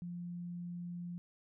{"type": "tone", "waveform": "sine", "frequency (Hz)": 174.61, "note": "F3", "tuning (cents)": 0, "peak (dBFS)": -40, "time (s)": [0.02, 1.18], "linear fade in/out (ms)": 0, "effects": []}